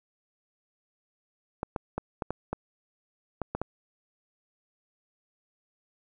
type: clicks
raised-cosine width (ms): 1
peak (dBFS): -16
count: 9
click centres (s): 1.631 / 1.762 / 1.98 / 2.222 / 2.306 / 2.53 / 3.417 / 3.55 / 3.616
effects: none